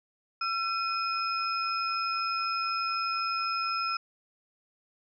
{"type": "tone cluster", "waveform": "sine", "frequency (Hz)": [1348, 2483, 5140], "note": ["E6", "D#7", "E8"], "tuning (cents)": [38, -4, -45], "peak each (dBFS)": [-29, -36, -35], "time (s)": [0.41, 3.97], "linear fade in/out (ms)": 5, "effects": []}